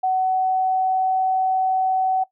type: tone with pitch glide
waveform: sine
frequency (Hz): 750 to 754.3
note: F#5 to F#5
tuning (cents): +23 to +33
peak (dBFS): -17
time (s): 0.03-2.24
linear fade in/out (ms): 10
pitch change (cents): +10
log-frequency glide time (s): 0.16-1.16
effects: noise-tail reverb RT60 0.1 s tail -18 dB re dry